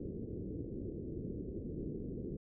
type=low-pass noise; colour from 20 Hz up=white; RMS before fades=-42 dBFS; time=0-2.37 s; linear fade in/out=5 ms; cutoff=430 Hz; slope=48 dB/octave; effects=none